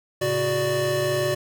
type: tone cluster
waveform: square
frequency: 111.9 / 137.6 / 369.9 / 589 Hz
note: A2 / C#3 / F#4 / D5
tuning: +30 / -12 / 0 / +5 cents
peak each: -34 / -31 / -26 / -25 dBFS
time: 0.21-1.35 s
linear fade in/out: 10 ms
effects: none

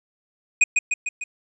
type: tone with echo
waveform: square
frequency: 2489 Hz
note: D#7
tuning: in tune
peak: -12 dBFS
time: 0.61-0.64 s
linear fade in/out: 5 ms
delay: 150 ms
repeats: 4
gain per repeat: -4 dB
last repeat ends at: 1.24 s
effects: resampled to 24000 Hz + 9-bit

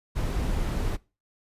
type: noise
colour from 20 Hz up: brown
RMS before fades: -27 dBFS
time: 0.15-0.97 s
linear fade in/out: 20 ms
effects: noise-tail reverb RT60 0.3 s tail -22 dB re dry + resampled to 32000 Hz

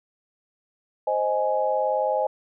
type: chord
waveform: sine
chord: Ab major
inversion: first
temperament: equal with one note detuned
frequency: 523.3 / 622.3 / 834.9 Hz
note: C5 / Eb5 / Ab5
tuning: 0 / 0 / +9 cents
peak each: -25 dBFS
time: 1.07-2.27 s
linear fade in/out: 5 ms
effects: none

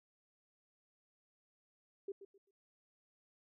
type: tone with echo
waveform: sine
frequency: 394.6 Hz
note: G4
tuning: 11 cents sharp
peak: -39 dBFS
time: 2.08-2.12 s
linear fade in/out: 5 ms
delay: 130 ms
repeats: 3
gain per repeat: -12 dB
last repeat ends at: 2.51 s
effects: none

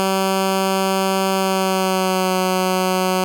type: tone with pitch glide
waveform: 10% pulse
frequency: 191.7 to 185.71 Hz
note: G3 to F#3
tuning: -38 to +7 cents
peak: -8 dBFS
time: 0-3.24 s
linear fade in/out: 0 ms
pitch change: -55 cents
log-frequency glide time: 1.33-2.34 s
effects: none

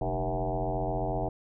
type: tone with frequency modulation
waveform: sine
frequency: 390 Hz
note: G4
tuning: 9 cents flat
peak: -27 dBFS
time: 0.01-1.29 s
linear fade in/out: 5 ms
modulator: 88.3 Hz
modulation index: 4.7
effects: none

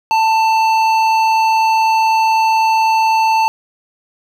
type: tone with hard clipping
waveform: triangle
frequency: 888 Hz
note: A5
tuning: 16 cents sharp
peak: -12 dBFS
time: 0.11-3.48 s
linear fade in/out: 0 ms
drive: 14 dB
effects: none

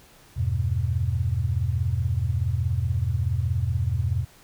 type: chord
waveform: sine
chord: E minor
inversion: none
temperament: just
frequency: 82.41 / 98.89 / 123.61 Hz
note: E2 / G2 / B2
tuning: 0 / +16 / +2 cents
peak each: -26 dBFS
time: 0.36-4.25 s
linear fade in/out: 20 ms
effects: pink hiss -53 dBFS RMS until 4.43 s

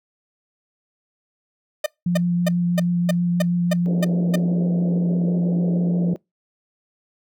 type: tone bursts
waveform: 45% pulse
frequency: 607 Hz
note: D#5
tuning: 43 cents flat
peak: -18 dBFS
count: 9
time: 1.84-4.358 s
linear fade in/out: 5 ms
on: 22 ms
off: 290 ms
type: tone with vibrato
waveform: sine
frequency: 174.61 Hz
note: F3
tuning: in tune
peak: -17 dBFS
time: 2.06-6.14 s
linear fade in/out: 5 ms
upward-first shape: triangle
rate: 6.2 Hz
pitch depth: 13 cents each way
type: band-pass noise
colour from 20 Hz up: pink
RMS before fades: -31 dBFS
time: 3.86-6.16 s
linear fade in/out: 0 ms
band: 230 to 610 Hz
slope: 48 dB/octave
effects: noise-tail reverb RT60 0.2 s tail -25 dB re dry

